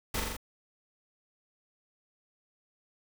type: noise with echo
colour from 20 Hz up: pink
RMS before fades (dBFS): -32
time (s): 0.14-0.2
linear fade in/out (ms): 5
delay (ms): 42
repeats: 4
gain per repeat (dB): -2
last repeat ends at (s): 0.368
effects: none